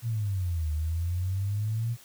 sine exponential two-way sweep, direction down then up, 120 to 75.5 to 120 Hz, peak -26 dBFS, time 0.02-1.97 s, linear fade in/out 50 ms, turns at 0.71 s, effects white hiss -53 dBFS RMS until 2.04 s

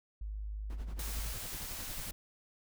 sine tone, 51.91 Hz, G#1, in tune, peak -37 dBFS, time 0.21-1.33 s, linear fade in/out 5 ms
brown noise with tremolo, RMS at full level -43 dBFS, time 0.7-2.12 s, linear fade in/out 0 ms, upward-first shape sine, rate 11 Hz, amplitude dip 80%
white high-pass noise, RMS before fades -43 dBFS, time 0.99-2.11 s, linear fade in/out 2 ms, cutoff 460 Hz, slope 12 dB/octave
effects none

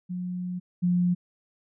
sine tone pair in turn, 180 / 177.62 Hz, F#3 / F3, -47 / +30 cents, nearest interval unison, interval 23 cents, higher first, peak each -29 / -20 dBFS, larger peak second, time 0.09-0.6 / 0.82-1.15 s, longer first, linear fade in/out 20 ms, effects none

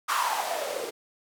blue noise with band-pass filter sweep, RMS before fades -29 dBFS, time 0.08-0.91 s, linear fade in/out 20 ms, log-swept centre 1200 to 410 Hz, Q 6.3, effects none

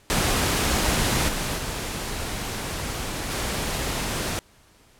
pink noise with level steps, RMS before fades -22 / -27 / -30 / -27 dBFS, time 0.1-4.39 s, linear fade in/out 0 ms, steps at 1.28 / 1.57 / 3.3 s, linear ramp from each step 10 ms, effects pink hiss -56 dBFS RMS until 4.99 s + low-pass 12000 Hz 12 dB/octave

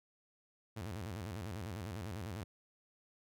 sawtooth tone with vibrato, 97.6 Hz, G2, 7 cents flat, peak -37 dBFS, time 0.76-2.44 s, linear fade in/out 10 ms, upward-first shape square, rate 10 Hz, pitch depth 210 cents each way, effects none

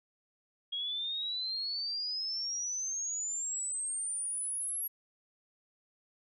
sine exponential sweep, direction up, 3276 to 11450 Hz, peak -33 dBFS, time 0.72-4.88 s, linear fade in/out 10 ms, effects none

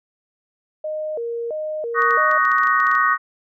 sine tone with vibrato, 537 Hz, C5, 45 cents sharp, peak -23 dBFS, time 0.84-2.38 s, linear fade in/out 5 ms, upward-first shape square, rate 1.5 Hz, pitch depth 240 cents each way
sine chord, D# minor seventh, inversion third, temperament just, 1120.1 / 1244.5 / 1493.4 / 1866.8 Hz, C#6 / D#6 / F#6 / A#6, +18 / 0 / +16 / +2 cents, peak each -19 / -19 / -22 / -20 dBFS, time 1.94-3.18 s, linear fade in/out 50 ms
clicks, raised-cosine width 0.2 ms, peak -21 dBFS, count 12, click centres 2.021 / 2.108 / 2.314 / 2.452 / 2.517 / 2.584 / 2.635 / 2.672 / 2.802 / 2.869 / 2.915 / 2.952 s
effects none

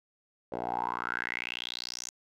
10% pulse tone with band-pass filter sweep, 60 Hz, B1, 49 cents flat, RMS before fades -36 dBFS, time 0.52-2.1 s, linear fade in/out 5 ms, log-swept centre 560 to 6800 Hz, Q 6.4, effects none

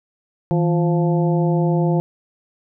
harmonic tone with a mistuned harmonic, 174.61 Hz, F3, in tune, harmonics 1 / 2 / 3 / 4 / 5, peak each -16 / -22 / -26 / -28 / -30 dBFS, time 0.51-2 s, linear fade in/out 0 ms, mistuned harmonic 1, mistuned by -130 cents, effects none

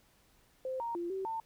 sine tone with pitch steps, 520 / 932 / 344.8 / 383.4 / 898 Hz, C5 / A#5 / F4 / G4 / A5, -11 / -1 / -22 / -38 / +35 cents, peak -34 dBFS, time 0.65-1.4 s, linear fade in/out 2 ms, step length 150 ms, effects pink hiss -67 dBFS RMS until 1.45 s

